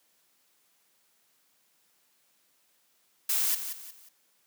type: noise with echo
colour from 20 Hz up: blue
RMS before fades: -27 dBFS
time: 3.29-3.55 s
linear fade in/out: 5 ms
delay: 180 ms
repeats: 3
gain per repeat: -9 dB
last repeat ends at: 4.09 s
effects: white hiss -69 dBFS RMS until 4.46 s + high-pass 150 Hz 12 dB/octave